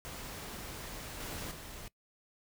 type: noise with level steps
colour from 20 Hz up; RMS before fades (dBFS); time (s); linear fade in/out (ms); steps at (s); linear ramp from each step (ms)
pink; -44 / -41 / -47; 0.05-1.88; 0; 1.2 / 1.51; 5
effects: noise-tail reverb RT60 0.1 s tail -22 dB re dry